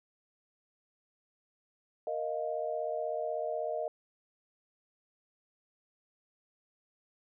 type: chord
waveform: sine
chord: Bb suspended fourth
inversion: none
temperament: equal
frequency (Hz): 466.2 / 622.3 / 698.5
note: Bb4 / Eb5 / F5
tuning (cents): 0 / 0 / 0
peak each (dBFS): -38 / -34 / -38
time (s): 2.07-3.88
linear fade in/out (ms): 2
effects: none